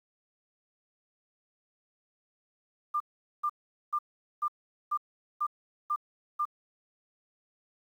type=tone bursts; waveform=sine; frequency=1196 Hz; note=D6; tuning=31 cents sharp; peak=-26 dBFS; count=8; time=2.94-6.454 s; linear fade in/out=10 ms; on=63 ms; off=430 ms; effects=10-bit